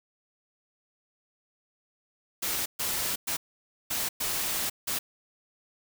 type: noise bursts at uneven times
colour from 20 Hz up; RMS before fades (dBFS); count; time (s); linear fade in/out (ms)
white; -30; 6; 2.42-2.66 / 2.79-3.16 / 3.27-3.37 / 3.9-4.09 / 4.2-4.7 / 4.87-4.99; 10
effects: none